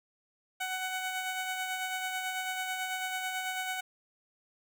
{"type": "tone with tremolo", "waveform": "15% pulse", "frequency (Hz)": 747, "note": "F#5", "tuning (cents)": 16, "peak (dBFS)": -25, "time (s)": [0.6, 3.81], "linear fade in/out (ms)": 10, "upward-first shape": "sine", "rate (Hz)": 9.1, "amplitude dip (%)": 35, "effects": []}